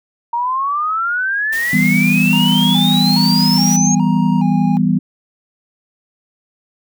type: exponential sweep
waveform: sine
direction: up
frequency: 931 to 6600 Hz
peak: -15 dBFS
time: 0.33-3.95 s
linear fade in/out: 5 ms
type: noise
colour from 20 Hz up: white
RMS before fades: -29 dBFS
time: 1.52-3.77 s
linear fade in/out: 10 ms
type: chord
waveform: sine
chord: E minor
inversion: none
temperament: equal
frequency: 164.81 / 196 / 246.9 Hz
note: E3 / G3 / B3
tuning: 0 / 0 / 0 cents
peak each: -16 / -15 / -16 dBFS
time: 1.73-4.99 s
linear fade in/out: 5 ms
type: tone with vibrato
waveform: triangle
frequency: 877 Hz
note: A5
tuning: 6 cents flat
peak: -21 dBFS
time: 2.33-4.77 s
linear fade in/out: 0 ms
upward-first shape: square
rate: 1.2 Hz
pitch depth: 120 cents each way
effects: none